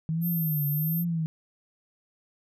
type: tone with vibrato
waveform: sine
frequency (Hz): 157.8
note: D#3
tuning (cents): +25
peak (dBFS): -25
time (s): 0.09-1.26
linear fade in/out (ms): 0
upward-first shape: triangle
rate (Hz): 1.3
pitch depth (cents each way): 160
type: tone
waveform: sine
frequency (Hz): 13280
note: G#9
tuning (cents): -1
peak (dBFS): -30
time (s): 0.21-1.05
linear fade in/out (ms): 50
effects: none